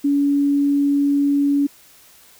sine tone, 283.7 Hz, C#4, 40 cents sharp, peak -14 dBFS, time 0.04-1.67 s, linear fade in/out 10 ms, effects white hiss -49 dBFS RMS until 2.39 s

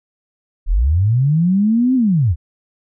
sine linear two-way sweep, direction up then down, 31.69 to 264.4 to 67.8 Hz, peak -11 dBFS, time 0.66-2.36 s, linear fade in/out 50 ms, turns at 1.95 s, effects none

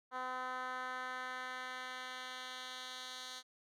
10% pulse tone with band-pass filter sweep, 255 Hz, C4, 44 cents flat, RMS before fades -44 dBFS, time 0.11-3.43 s, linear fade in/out 50 ms, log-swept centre 1100 to 4400 Hz, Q 1.4, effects none

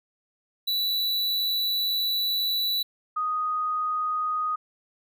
square / sine tone pair in turn, 3951 / 1244.5 Hz, B7 / D#6, 0 / 0 cents, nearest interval octave + minor sixth, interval 2000 cents, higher first, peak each -24 dBFS, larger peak neither, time 0.67-2.83 / 3.16-4.56 s, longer first, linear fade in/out 10 ms, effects none

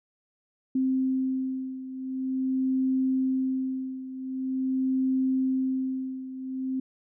sine beating tone pair, 261.6 / 262.05 Hz, C4 / C4, 0 / +3 cents, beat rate 0.45 Hz, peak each -26 / -30 dBFS, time 0.75-6.8 s, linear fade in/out 5 ms, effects none

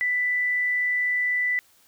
sine tone, 1984 Hz, B6, 7 cents sharp, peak -21 dBFS, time 0.01-1.59 s, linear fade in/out 0 ms, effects white hiss -59 dBFS RMS until 1.87 s

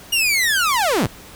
sawtooth linear sweep, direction down, 2890 to 71.5 Hz, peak -12 dBFS, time 0.12-1.07 s, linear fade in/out 10 ms, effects pink hiss -41 dBFS RMS until 1.35 s

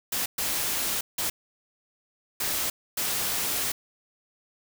white noise bursts at uneven times, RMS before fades -28 dBFS, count 5, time 0.12-0.26 / 0.38-1.01 / 1.18-1.3 / 2.4-2.7 / 2.97-3.72 s, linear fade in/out 5 ms, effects none

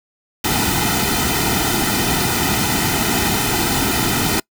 pink noise with comb filter, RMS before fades -18 dBFS, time 0.44-4.4 s, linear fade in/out 5 ms, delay 1.8 ms, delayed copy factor -0.8, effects noise-tail reverb RT60 0.1 s tail -25 dB re dry

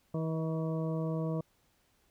harmonic tone with a mistuned harmonic, 160.8 Hz, E3, 43 cents flat, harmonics 1 / 2 / 3 / 4 / 6 / 7, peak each -32 / -39 / -39 / -41 / -50 / -49 dBFS, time 0.14-1.41 s, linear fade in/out 5 ms, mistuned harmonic 4, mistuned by -16 cents, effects pink hiss -71 dBFS RMS until 2.1 s

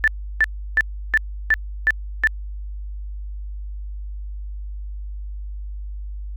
sine tone bursts, 1760 Hz, A6, in tune, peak -12 dBFS, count 7, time 0.04-2.272 s, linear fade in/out 0 ms, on 36 ms, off 330 ms, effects added 50 Hz sine -28 dBFS peak until 6.36 s

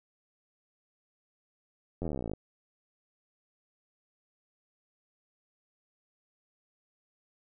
slowing click train, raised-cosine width 2 ms, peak -22 dBFS, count 22, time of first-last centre 2.02-2.335 s, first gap 11 ms, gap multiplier 1.03, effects none

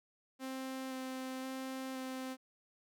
sawtooth tone with vibrato, 261.6 Hz, C4, in tune, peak -36 dBFS, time 0.39-2.37 s, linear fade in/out 50 ms, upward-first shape square, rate 0.96 Hz, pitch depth 9 cents each way, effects none

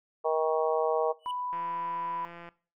harmonic tone, 158.2 Hz, D#3, 29 cents sharp, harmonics 3 / 4 / 5 / 6 / 7, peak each -28 / -30 / -32 / -34 / -35 dBFS, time 0.24-1.13 s, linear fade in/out 20 ms
triangle tone with exponential growth, 2960 Hz, F#7, in tune, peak -35 dBFS, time 1.19-1.31 s, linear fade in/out 2 ms, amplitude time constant 26 ms
sine tone, 991 Hz, B5, 6 cents sharp, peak -31 dBFS, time 1.26-2.25 s, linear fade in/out 0 ms
click train, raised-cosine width 0.5 ms, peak -31 dBFS, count 165, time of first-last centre 1.53-2.489 s, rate 171 Hz
effects noise-tail reverb RT60 0.4 s tail -20 dB re dry

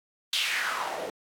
white noise with band-pass filter sweep, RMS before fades -30 dBFS, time 0.33-1.1 s, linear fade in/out 2 ms, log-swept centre 3600 to 470 Hz, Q 3.3, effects AAC 64 kbps

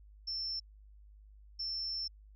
sine tone bursts at uneven times, 5360 Hz, E8, 28 cents sharp, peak -35 dBFS, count 2, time 0.27-0.6 / 1.59-2.08 s, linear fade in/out 10 ms, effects added 51 Hz sine -54 dBFS peak until 2.35 s

